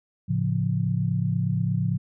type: chord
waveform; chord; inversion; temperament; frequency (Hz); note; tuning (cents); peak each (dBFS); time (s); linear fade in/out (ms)
sine; A augmented; none; equal; 110 / 138.59 / 174.61; A2 / C#3 / E#3; 0 / 0 / 0; -26; 0.28-1.98; 20
effects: none